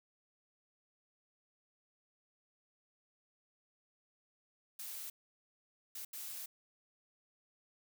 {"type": "noise bursts at uneven times", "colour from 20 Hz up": "blue", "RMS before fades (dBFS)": -45, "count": 3, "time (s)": [[4.79, 5.1], [5.95, 6.05], [6.13, 6.46]], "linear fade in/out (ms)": 5, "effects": []}